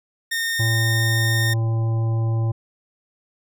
sawtooth tone, 1832 Hz, A#6, 31 cents flat, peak -18 dBFS, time 0.31-1.54 s, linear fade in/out 10 ms
harmonic tone, 113.3 Hz, A#2, 49 cents flat, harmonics 1 / 3 / 5 / 7 / 9, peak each -18 / -34 / -38 / -39 / -43 dBFS, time 0.59-2.52 s, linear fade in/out 10 ms
effects none

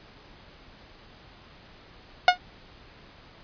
sawtooth tone with exponential decay, 723 Hz, F#5, 40 cents flat, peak -6 dBFS, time 2.28-2.38 s, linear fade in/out 2 ms, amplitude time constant 20 ms, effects pink hiss -51 dBFS RMS until 3.43 s + resampled to 11025 Hz

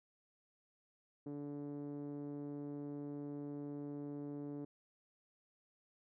5% pulse tone with low-pass filter, 144.6 Hz, D3, 27 cents flat, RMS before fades -45 dBFS, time 1.26-4.65 s, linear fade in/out 5 ms, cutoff 330 Hz, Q 2.6, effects none

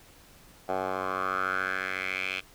10% pulse tone with band-pass filter sweep, 94 Hz, F#2, 28 cents sharp, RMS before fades -31 dBFS, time 0.68-2.41 s, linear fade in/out 20 ms, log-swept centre 780 to 2700 Hz, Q 4.5, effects pink hiss -55 dBFS RMS until 2.54 s

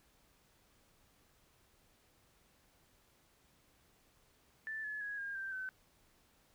sine tone with pitch steps, 1762 / 1711.8 / 1663.1 / 1615.8 / 1569.8 / 1525.1 Hz, A6 / A6 / G#6 / G#6 / G6 / G6, +2 / -48 / +2 / -48 / +2 / -48 cents, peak -39 dBFS, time 4.67-5.69 s, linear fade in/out 0 ms, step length 170 ms, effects pink hiss -70 dBFS RMS until 6.54 s

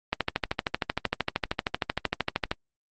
click train, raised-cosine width 0.3 ms, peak -8 dBFS, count 32, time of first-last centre 0.13-2.515 s, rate 13 Hz, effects Opus 24 kbps

